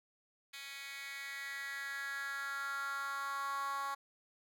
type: tone with high-pass filter sweep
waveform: 10% pulse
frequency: 277.3 Hz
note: C#4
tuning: 1 cent sharp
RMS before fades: -41 dBFS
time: 0.53-3.95 s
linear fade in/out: 10 ms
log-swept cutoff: 2600 to 1000 Hz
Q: 4.9
effects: none